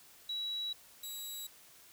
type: tone pair in turn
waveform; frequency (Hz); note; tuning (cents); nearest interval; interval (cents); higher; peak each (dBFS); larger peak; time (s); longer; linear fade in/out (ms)
sine / 15% pulse; 3900 / 3900; B7 / B7; -23 / -23; unison; 0; neither; -35 / -34; second; 0.29-0.73 / 1.03-1.47; neither; 5
effects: white hiss -59 dBFS RMS until 1.92 s